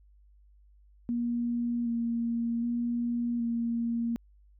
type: tone with vibrato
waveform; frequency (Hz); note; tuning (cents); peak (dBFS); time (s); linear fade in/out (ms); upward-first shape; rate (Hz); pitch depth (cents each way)
sine; 235.6; A#3; +19; -27; 1.09-4.16; 0; square; 0.65; 17
effects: added 50 Hz sine -56 dBFS peak until 4.59 s